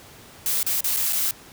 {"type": "noise with dropouts", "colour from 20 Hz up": "blue", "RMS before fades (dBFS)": -23, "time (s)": [0.46, 1.31], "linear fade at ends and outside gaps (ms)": 1, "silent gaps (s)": [[0.63, 0.665], [0.807, 0.842], [0.964, 0.969], [1.125, 1.13]], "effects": ["pink hiss -46 dBFS RMS until 1.52 s", "high-pass 60 Hz 12 dB/octave"]}